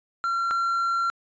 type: tone pair in turn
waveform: triangle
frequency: 1368 / 1368 Hz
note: F6 / F6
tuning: -36 / -36 cents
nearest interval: unison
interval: 0 cents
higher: neither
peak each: -21 / -20 dBFS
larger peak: second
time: 0.24-0.51 / 0.51-1.1 s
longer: second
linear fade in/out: 0 ms
effects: resampled to 16000 Hz